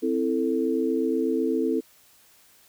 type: chord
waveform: sine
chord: A minor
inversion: first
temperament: equal with one note detuned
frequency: 261.6 / 329.6 / 443.1 Hz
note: C4 / E4 / A4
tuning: 0 / 0 / +12 cents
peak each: -26 dBFS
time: 0.02-1.81 s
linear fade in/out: 20 ms
effects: white hiss -57 dBFS RMS until 2.68 s